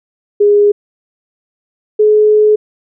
sine tone pair in turn, 411.6 / 425.1 Hz, G#4 / G#4, -16 / +40 cents, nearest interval minor second, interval 56 cents, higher second, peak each -5 dBFS, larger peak neither, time 0.4-0.72 / 1.99-2.56 s, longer second, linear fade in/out 10 ms, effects none

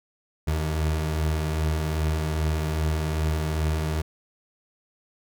30% pulse beating tone pair, 75.7 / 78.2 Hz, D#2 / D#2, -47 / +9 cents, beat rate 2.5 Hz, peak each -30 / -21 dBFS, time 0.47-4.02 s, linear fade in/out 10 ms, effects none

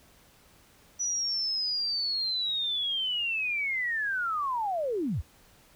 sine linear sweep, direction down, 5920 to 49 Hz, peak -27 dBFS, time 0.99-5.22 s, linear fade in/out 20 ms, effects pink hiss -59 dBFS RMS until 5.75 s

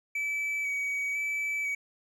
triangle tone with vibrato, 2285 Hz, D7, 48 cents flat, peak -27 dBFS, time 0.15-1.75 s, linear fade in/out 5 ms, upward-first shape square, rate 1 Hz, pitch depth 16 cents each way, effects none

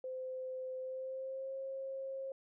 sine tone with pitch glide, 516 to 536.4 Hz, C5 to C5, -24 to +43 cents, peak -39 dBFS, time 0.04-2.32 s, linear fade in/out 2 ms, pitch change +67 cents, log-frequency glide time 0.79-1.54 s, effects none

